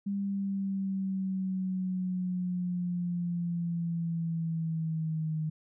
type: linear sweep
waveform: sine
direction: down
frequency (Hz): 199.9 to 155.56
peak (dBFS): -29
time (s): 0.06-5.5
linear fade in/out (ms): 10
effects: none